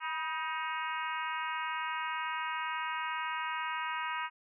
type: harmonic tone with a mistuned harmonic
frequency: 314.1 Hz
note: D#4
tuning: 16 cents sharp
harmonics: 3 / 4 / 5 / 6 / 7 / 8 / 9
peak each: -37 / -39 / -41 / -43 / -44 / -45 / -46 dBFS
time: 0-4.3 s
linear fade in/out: 50 ms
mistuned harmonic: 3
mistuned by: +49 cents
effects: none